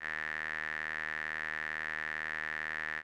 sawtooth tone with band-pass filter, 77.78 Hz, D#2, in tune, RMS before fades -38 dBFS, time 0-3.03 s, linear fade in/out 50 ms, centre 1800 Hz, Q 9.2, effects none

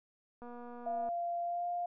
click train, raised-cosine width 1 ms, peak -36 dBFS, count 162, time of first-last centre 0.42-1.088 s, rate 241 Hz
sine tone with pitch glide, 691 to 701.9 Hz, F5 to F5, -19 to +9 cents, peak -33 dBFS, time 0.86-1.86 s, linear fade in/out 5 ms, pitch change +28 cents, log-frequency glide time 1.42-1.67 s
effects none

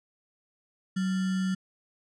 sine tone with sample-and-hold, 187.8 Hz, F#3, 26 cents sharp, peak -25 dBFS, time 0.96-1.55 s, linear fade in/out 10 ms, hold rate 1575 Hz, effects resampled to 22050 Hz

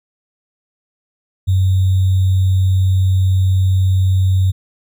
sine tone with sample-and-hold, 94.1 Hz, F#2, 30 cents sharp, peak -10 dBFS, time 1.47-4.52 s, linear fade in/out 20 ms, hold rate 3675 Hz, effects none

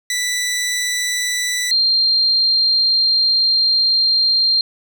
15% pulse / sine tone pair in turn, 1975.5 / 4186 Hz, B6 / C8, 0 / 0 cents, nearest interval octave + minor second, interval 1300 cents, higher second, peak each -12 dBFS, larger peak neither, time 0.1-1.71 / 1.71-4.61 s, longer second, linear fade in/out 2 ms, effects none

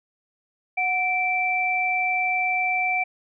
sine tone pair together, 735.8 / 2336 Hz, F#5 / D7, -10 / -10 cents, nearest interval octave + minor sixth, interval 2000 cents, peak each -25 / -22 dBFS, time 0.77-3.04 s, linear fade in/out 10 ms, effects none

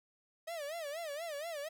45% pulse tone with vibrato, 622.3 Hz, D#5, in tune, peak -39 dBFS, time 0.47-1.69 s, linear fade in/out 10 ms, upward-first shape sine, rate 4.2 Hz, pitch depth 170 cents each way, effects 12-bit

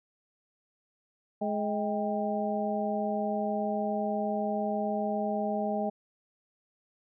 harmonic tone with a mistuned harmonic, 210.4 Hz, G#3, 23 cents sharp, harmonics 1 / 2 / 3 / 4, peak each -32 / -36 / -32 / -34 dBFS, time 1.41-5.9 s, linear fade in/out 10 ms, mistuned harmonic 4, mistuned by -100 cents, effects none

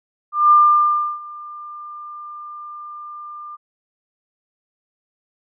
sine tone with ADSR envelope, 1197 Hz, D6, 33 cents sharp, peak -7 dBFS, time 0.32-3.57 s, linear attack 190 ms, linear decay 680 ms, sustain -24 dB, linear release 25 ms, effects none

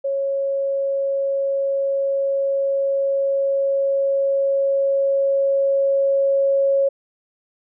sine tone with level ramp, 550 Hz, C#5, 14 cents flat, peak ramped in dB -19 to -14 dBFS, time 0.04-6.89 s, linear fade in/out 10 ms, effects none

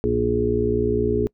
harmonic tone with a mistuned harmonic, 59.9 Hz, A#1, 48 cents sharp, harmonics 1 / 2 / 4 / 5 / 6 / 7, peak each -28 / -28 / -26 / -30 / -25 / -21 dBFS, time 0.04-1.27 s, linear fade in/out 0 ms, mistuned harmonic 1, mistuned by +110 cents, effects noise-tail reverb RT60 0.1 s tail -25 dB re dry

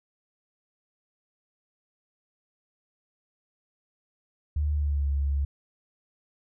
sine tone with pitch glide, 74.3 to 70.17 Hz, D2 to C#2, +21 to +22 cents, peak -23 dBFS, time 4.56-5.45 s, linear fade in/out 5 ms, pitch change -99 cents, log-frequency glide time 4.73-5.07 s, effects none

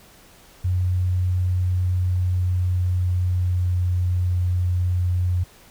sine tone with pitch glide, 90.9 to 89.7 Hz, F#2 to F2, -30 to +47 cents, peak -18 dBFS, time 0.64-5.44 s, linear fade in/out 10 ms, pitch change -23 cents, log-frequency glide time 1.8-4.39 s, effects pink hiss -50 dBFS RMS until 5.7 s

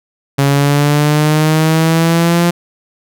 sawtooth exponential sweep, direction up, 138.59 to 173.6 Hz, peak -5 dBFS, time 0.38-2.51 s, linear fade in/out 10 ms, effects none

